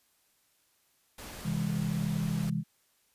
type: noise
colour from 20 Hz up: pink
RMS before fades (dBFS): -44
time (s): 1.18-2.5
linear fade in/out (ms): 5
type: chord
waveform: sine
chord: C augmented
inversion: none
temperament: just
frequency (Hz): 130.81 / 163.52 / 204.4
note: C3 / E3 / G#3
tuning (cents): 0 / -14 / -27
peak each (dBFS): -35 / -31 / -33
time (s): 1.43-2.64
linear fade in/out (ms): 50
effects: white hiss -70 dBFS RMS until 3.14 s + resampled to 32000 Hz